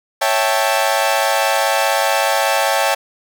sawtooth chord, A dominant seventh, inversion first, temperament equal, 554.4 / 659.3 / 784 / 880 Hz, C#5 / E5 / G5 / A5, 0 / 0 / 0 / 0 cents, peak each -16 dBFS, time 0.21-2.95 s, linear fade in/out 10 ms, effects none

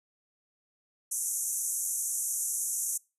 white band-pass noise, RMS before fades -32 dBFS, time 1.11-2.98 s, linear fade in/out 10 ms, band 6000 to 12000 Hz, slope 96 dB/octave, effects noise-tail reverb RT60 0.3 s tail -25 dB re dry

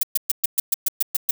violet noise bursts, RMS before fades -18 dBFS, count 10, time 0.01-1.31 s, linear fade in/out 5 ms, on 22 ms, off 120 ms, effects none

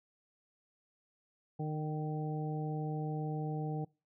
harmonic tone with a mistuned harmonic, 153 Hz, D#3, 29 cents flat, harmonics 1 / 2 / 3 / 4 / 5, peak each -35 / -43 / -43 / -52 / -44 dBFS, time 1.59-3.85 s, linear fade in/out 10 ms, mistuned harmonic 5, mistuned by +17 cents, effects noise-tail reverb RT60 0.3 s tail -24 dB re dry

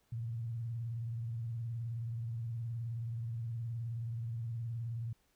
sine tone with vibrato, 115.8 Hz, A#2, 11 cents flat, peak -36 dBFS, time 0.12-5.13 s, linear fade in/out 5 ms, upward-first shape triangle, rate 19 Hz, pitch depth 100 cents each way, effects pink hiss -74 dBFS RMS until 5.35 s

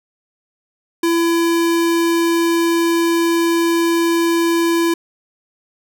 square tone, 336.1 Hz, E4, 34 cents sharp, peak -14 dBFS, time 1.03-4.94 s, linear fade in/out 5 ms, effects none

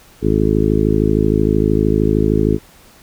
harmonic tone, 53.1 Hz, G#1, 39 cents sharp, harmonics 1 / 2 / 3 / 4 / 5 / 6 / 7 / 8, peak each -20 / -20 / -20 / -20 / -20 / -20 / -20 / -20 dBFS, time 0.21-2.59 s, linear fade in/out 50 ms, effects pink hiss -46 dBFS RMS until 3.02 s

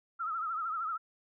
sine tone with vibrato, 1308 Hz, E6, 14 cents flat, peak -32 dBFS, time 0.19-0.98 s, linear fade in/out 20 ms, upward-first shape triangle, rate 13 Hz, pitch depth 110 cents each way, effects none

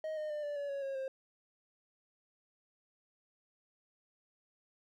triangle tone with pitch steps, 627 / 612.3 / 598 / 584 / 570.3 / 557 / 543.9 / 531.2 Hz, D#5 / D#5 / D5 / D5 / C#5 / C#5 / C#5 / C5, +13 / -28 / +31 / -10 / +49 / +8 / -33 / +26 cents, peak -34 dBFS, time 0.04-1.08 s, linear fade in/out 2 ms, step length 130 ms, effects none

